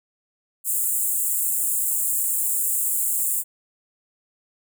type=high-pass noise; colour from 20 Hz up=pink; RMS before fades=-23 dBFS; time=0.64-3.44 s; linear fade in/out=50 ms; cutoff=7300 Hz; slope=96 dB/octave; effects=none